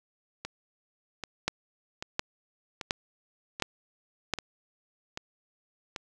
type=two click trains; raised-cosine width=0.2 ms; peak=-18 / -9 dBFS; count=8 / 5; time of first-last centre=0.45-5.962 / 1.48-4.337 s; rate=1.27 / 1.4 Hz; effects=none